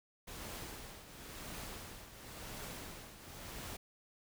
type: noise with tremolo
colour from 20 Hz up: pink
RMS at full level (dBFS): -45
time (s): 0.27-3.77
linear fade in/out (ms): 10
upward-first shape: triangle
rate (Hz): 0.95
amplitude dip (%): 70
effects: none